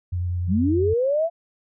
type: tone with vibrato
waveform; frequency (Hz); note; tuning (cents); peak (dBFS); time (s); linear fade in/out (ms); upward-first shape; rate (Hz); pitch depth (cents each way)
sine; 88.7; F2; +27; -22; 0.12-0.94; 10; sine; 10; 18
type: linear sweep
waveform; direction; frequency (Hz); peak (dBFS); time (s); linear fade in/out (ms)
sine; up; 161 to 685; -18; 0.47-1.3; 50
effects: none